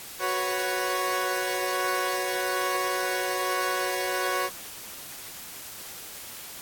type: chord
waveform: 15% pulse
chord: F# suspended fourth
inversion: none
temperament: equal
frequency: 370 / 493.9 / 554.4 Hz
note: F#4 / B4 / C#5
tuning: 0 / 0 / 0 cents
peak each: -23 / -26 / -23 dBFS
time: 0.19-4.5 s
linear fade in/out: 50 ms
effects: white hiss -41 dBFS RMS until 6.61 s + AAC 64 kbps